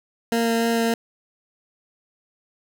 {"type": "tone with vibrato", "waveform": "20% pulse", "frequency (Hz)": 230.3, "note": "A#3", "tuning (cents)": -21, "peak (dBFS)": -14, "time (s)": [0.32, 0.94], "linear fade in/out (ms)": 2, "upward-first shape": "sine", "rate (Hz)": 3.4, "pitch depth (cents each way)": 9, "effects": []}